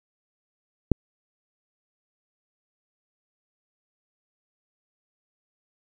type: click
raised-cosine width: 3 ms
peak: -4 dBFS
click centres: 0.917 s
effects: none